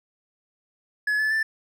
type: tone with pitch steps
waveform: triangle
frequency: 1699 / 1732.7 / 1767.1 Hz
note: G#6 / A6 / A6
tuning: +39 / -27 / +7 cents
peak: -19 dBFS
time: 1.07-1.43 s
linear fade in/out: 5 ms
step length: 120 ms
effects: none